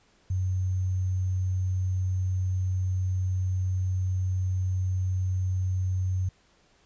sine tone with sample-and-hold, 92.9 Hz, F#2, 7 cents sharp, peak -24 dBFS, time 0.3-6.29 s, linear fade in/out 5 ms, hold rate 6300 Hz, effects pink hiss -63 dBFS RMS until 6.85 s + resampled to 16000 Hz

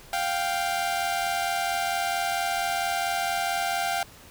sawtooth tone pair together, 698.5 / 782.9 Hz, F5 / G5, 0 / -2 cents, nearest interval major second, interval 198 cents, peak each -24 dBFS, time 0.13-4.03 s, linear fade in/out 2 ms, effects pink hiss -49 dBFS RMS until 4.3 s

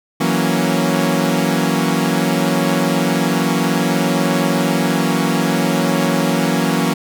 sawtooth chord, F# dominant seventh, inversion third, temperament equal, 164.81 / 185 / 233.1 / 277.2 Hz, E3 / F#3 / A#3 / C#4, 0 / 0 / 0 / 0 cents, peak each -16 dBFS, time 0.2-6.94 s, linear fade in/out 10 ms, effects none

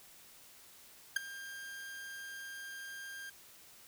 40% pulse tone with ADSR envelope, 1599 Hz, G6, 34 cents sharp, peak -24 dBFS, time 1.16-3.3 s, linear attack 6 ms, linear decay 9 ms, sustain -19 dB, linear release 7 ms, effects white hiss -58 dBFS RMS until 3.87 s

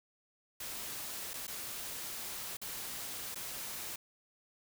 white noise with dropouts, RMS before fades -42 dBFS, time 0.6-3.96 s, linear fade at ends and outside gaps 5 ms, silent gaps 1.335-1.339 / 1.47-1.478 / 2.57-2.615 / 3.346-3.356 s, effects none

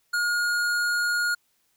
sine tone with hard clipping, 1431 Hz, F6, 42 cents sharp, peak -24 dBFS, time 0.13-1.35 s, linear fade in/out 10 ms, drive 14 dB, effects white hiss -69 dBFS RMS until 1.76 s

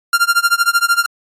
45% pulse tone with tremolo, 1391 Hz, F6, 7 cents flat, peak -8 dBFS, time 0.13-1.06 s, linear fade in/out 2 ms, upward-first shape sine, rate 13 Hz, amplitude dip 95%, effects AAC 48 kbps

